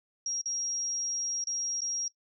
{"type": "tone with dropouts", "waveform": "sine", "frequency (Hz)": 5630, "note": "F8", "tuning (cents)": 13, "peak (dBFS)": -30, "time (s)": [0.26, 2.08], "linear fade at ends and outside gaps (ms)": 2, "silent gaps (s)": [[0.414, 0.457], [1.44, 1.47], [1.807, 1.817]], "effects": ["noise-tail reverb RT60 0.1 s tail -19 dB re dry"]}